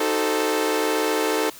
sawtooth chord, D# diminished seventh, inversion none, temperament equal with one note detuned, 311.1 / 378 / 440 / 523.3 Hz, D#4 / F#4 / A4 / C5, 0 / +37 / 0 / 0 cents, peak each -22 / -25 / -19 / -25 dBFS, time 0-1.5 s, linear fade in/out 5 ms, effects white hiss -43 dBFS RMS until 1.59 s

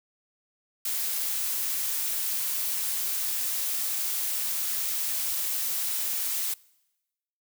blue noise, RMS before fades -29 dBFS, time 0.85-6.54 s, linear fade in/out 5 ms, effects noise-tail reverb RT60 1.0 s tail -24 dB re dry

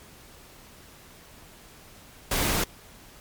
pink noise, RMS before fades -25 dBFS, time 2.31-2.64 s, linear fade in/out 5 ms, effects pink hiss -50 dBFS RMS until 3.2 s + MP3 96 kbps

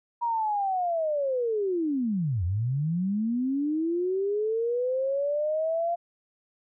sine linear two-way sweep, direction down then up, 958 to 82.8 to 694 Hz, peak -24 dBFS, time 0.21-5.96 s, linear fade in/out 20 ms, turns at 2.44 s, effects none

